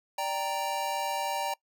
square chord, G minor, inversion second, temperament equal, 587.3 / 784 / 932.3 Hz, D5 / G5 / Bb5, 0 / 0 / 0 cents, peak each -37 / -34 / -33 dBFS, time 0.18-1.54 s, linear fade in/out 5 ms, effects noise-tail reverb RT60 0.1 s tail -23 dB re dry

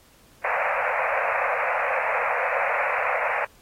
pink band-pass noise, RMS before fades -25 dBFS, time 0.44-3.45 s, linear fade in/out 5 ms, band 500 to 2500 Hz, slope 96 dB/octave, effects pink hiss -56 dBFS RMS until 3.61 s + AAC 48 kbps

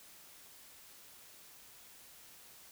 silence, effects white hiss -57 dBFS RMS until 2.71 s

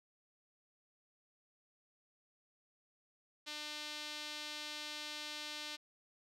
sawtooth tone with band-pass filter, 300 Hz, D4, 37 cents sharp, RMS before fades -45 dBFS, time 3.46-5.77 s, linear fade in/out 20 ms, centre 3900 Hz, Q 1.7, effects none

